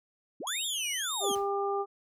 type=linear two-way sweep; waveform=sine; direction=up then down; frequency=189.2 to 3423 to 189.2 Hz; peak=-36 dBFS; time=0.4-1.32 s; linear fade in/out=5 ms; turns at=0.66 s
type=tone with vibrato; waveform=20% pulse; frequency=3289 Hz; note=G#7; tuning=18 cents flat; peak=-26 dBFS; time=0.47-1.35 s; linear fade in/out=2 ms; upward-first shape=sine; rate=1.8 Hz; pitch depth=220 cents each way
type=harmonic tone; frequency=399 Hz; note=G4; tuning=31 cents sharp; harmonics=1 / 2 / 3; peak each=-30 / -33 / -35 dBFS; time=1.2-1.86 s; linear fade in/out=50 ms
type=noise with exponential decay; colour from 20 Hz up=pink; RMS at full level=-46 dBFS; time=1.35-1.56 s; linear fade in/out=5 ms; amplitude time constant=45 ms
effects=none